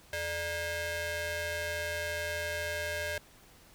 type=ring-modulated tone; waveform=sawtooth; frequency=513 Hz; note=C5; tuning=34 cents flat; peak=-26 dBFS; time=0.13-3.18 s; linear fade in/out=2 ms; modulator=1110 Hz; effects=pink hiss -58 dBFS RMS until 3.74 s